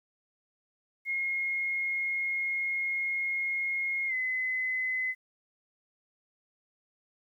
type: tone with pitch glide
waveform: sine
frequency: 2151 to 2030 Hz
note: C7 to B6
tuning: +47 to +47 cents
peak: -28 dBFS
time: 1.05-5.15 s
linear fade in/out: 50 ms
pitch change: -100 cents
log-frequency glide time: 4.07-4.14 s
effects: 11-bit